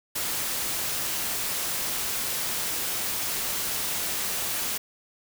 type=noise; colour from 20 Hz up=white; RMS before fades=-29 dBFS; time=0.15-4.78 s; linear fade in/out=10 ms; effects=none